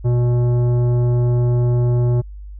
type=tone with tanh clipping; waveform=triangle; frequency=121.5 Hz; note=B2; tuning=28 cents flat; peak=-15 dBFS; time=0.04-2.22 s; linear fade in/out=20 ms; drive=16 dB; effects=added 50 Hz sine -31 dBFS peak until 2.59 s